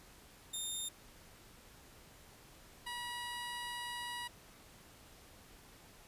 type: tone pair in turn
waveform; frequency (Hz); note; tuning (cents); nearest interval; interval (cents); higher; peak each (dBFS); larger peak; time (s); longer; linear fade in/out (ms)
15% pulse; 3645 / 965.4; A#7 / B5; -40 / -40; octave + major seventh; 2300; first; -31 / -34; first; 0.53-0.89 / 2.86-4.28; second; 10
effects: pink hiss -59 dBFS RMS until 6.07 s + resampled to 32000 Hz